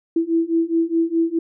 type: beating tone pair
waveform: sine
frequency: 328.3 / 333.1 Hz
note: E4 / E4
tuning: -7 / +18 cents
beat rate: 4.8 Hz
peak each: -20 / -19 dBFS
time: 0.16-1.39 s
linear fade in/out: 5 ms
effects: none